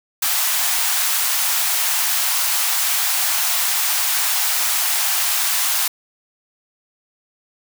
white high-pass noise, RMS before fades -19 dBFS, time 0.22-5.88 s, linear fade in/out 5 ms, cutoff 680 Hz, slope 48 dB/octave, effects none

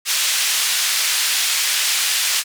pink band-pass noise, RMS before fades -19 dBFS, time 0.05-2.44 s, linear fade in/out 50 ms, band 2500 to 11000 Hz, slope 12 dB/octave, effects none

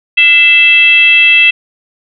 sine tone with frequency modulation, 2648 Hz, E7, 7 cents sharp, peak -3 dBFS, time 0.17-1.51 s, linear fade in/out 10 ms, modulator 613 Hz, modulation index 0.66, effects none

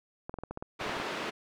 clicks, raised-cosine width 1 ms, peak -24 dBFS, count 12, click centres 0.295 / 0.341 / 0.387 / 0.436 / 0.51 / 0.574 / 0.625 / 0.814 / 0.864 / 0.895 / 0.967 / 1 s
pink band-pass noise, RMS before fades -36 dBFS, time 0.79-1.31 s, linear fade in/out 20 ms, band 310 to 3100 Hz, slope 12 dB/octave
effects none

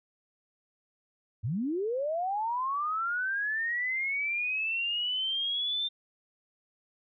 sine linear sweep, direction up, 92.7 to 3600 Hz, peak -28 dBFS, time 1.43-5.89 s, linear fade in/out 20 ms, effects none

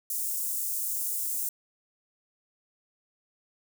white high-pass noise, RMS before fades -31 dBFS, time 0.1-1.49 s, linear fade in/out 2 ms, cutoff 7400 Hz, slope 24 dB/octave, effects none

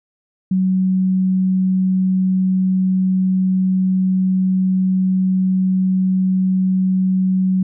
sine tone, 187.1 Hz, F#3, 20 cents sharp, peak -13 dBFS, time 0.51-7.63 s, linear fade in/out 5 ms, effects none

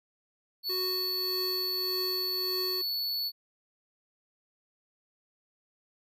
square tone, 4435 Hz, C#8, in tune, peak -30 dBFS, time 0.63-3.32 s, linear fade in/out 50 ms
square tone with tremolo, 370 Hz, F#4, in tune, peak -34 dBFS, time 0.69-2.82 s, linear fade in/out 10 ms, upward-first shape triangle, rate 1.7 Hz, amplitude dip 55%
effects none

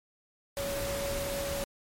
sine tone in noise, 560 Hz, C#5, 18 cents sharp, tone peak -33 dBFS, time 0.57-1.64 s, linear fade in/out 0 ms, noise pink, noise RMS -36 dBFS, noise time 0.57-1.64 s, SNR 0 dB, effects MP3 64 kbps

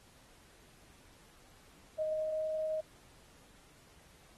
sine tone with pitch glide, 622.3 to 626.6 Hz, D#5 to D#5, 0 to +12 cents, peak -32 dBFS, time 1.98-2.81 s, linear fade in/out 10 ms, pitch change +12 cents, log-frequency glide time 2.08-2.45 s, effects pink hiss -62 dBFS RMS until 4.37 s + AAC 32 kbps

